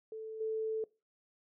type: tone with level steps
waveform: sine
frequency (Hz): 440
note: A4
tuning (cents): 0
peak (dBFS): -40 / -32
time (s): 0.12-0.84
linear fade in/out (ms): 2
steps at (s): 0.4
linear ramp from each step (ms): 10
effects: noise-tail reverb RT60 0.3 s tail -23 dB re dry